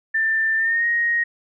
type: tone with pitch glide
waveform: sine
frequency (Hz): 1783 to 1874.9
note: A6 to A#6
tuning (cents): +22 to +9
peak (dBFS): -17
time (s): 0.14-1.24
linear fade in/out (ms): 10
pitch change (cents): +87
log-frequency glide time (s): 0.57-0.86
effects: none